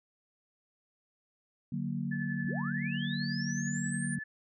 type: chord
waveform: sine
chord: D augmented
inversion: none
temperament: equal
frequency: 146.83 / 185 / 233.1 Hz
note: D3 / F#3 / A#3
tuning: 0 / 0 / 0 cents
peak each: -36 dBFS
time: 1.72-4.19 s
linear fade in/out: 5 ms
type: tone with tremolo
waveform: sine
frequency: 1734 Hz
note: A6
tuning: 26 cents flat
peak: -36 dBFS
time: 2.11-4.24 s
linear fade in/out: 10 ms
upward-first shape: triangle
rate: 11 Hz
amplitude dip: 60%
type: linear sweep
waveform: sine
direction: up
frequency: 39.63 to 9397 Hz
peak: -40 dBFS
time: 2.44-4.16 s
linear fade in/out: 20 ms
effects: none